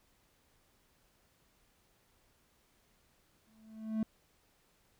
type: tone with exponential growth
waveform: triangle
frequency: 219.4 Hz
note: A3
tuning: 5 cents flat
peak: -26 dBFS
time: 3.47-4.03 s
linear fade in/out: 2 ms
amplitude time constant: 120 ms
effects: pink hiss -71 dBFS RMS until 4.99 s